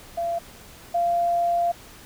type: tone pair in turn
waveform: sine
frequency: 682 / 691.1 Hz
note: F5 / F5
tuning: -41 / -18 cents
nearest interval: unison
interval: 23 cents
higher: second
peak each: -23 / -19 dBFS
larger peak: second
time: 0.17-0.39 / 0.94-1.72 s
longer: second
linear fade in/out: 10 ms
effects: pink hiss -46 dBFS RMS until 2.05 s